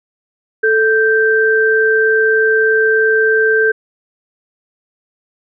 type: tone pair together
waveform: sine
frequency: 439.4 / 1565.8 Hz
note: A4 / G6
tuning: -2 / -2 cents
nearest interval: octave + minor seventh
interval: 2200 cents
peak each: -12 dBFS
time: 0.63-3.72 s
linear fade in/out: 10 ms
effects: none